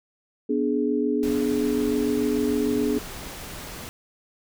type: chord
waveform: sine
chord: G# diminished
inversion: first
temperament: equal with one note detuned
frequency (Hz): 246.9 / 293.7 / 420.1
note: B3 / D4 / G#4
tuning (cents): 0 / 0 / +20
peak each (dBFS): -25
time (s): 0.49-2.99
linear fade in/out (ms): 10
type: noise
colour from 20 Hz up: pink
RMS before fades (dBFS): -37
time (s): 1.23-3.89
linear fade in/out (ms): 0
effects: none